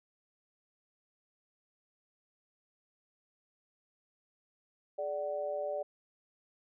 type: tone with amplitude modulation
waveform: sine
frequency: 586 Hz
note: D5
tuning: 4 cents flat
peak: -29 dBFS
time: 4.98-5.83 s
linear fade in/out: 10 ms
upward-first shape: sine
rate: 165 Hz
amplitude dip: 85%
effects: none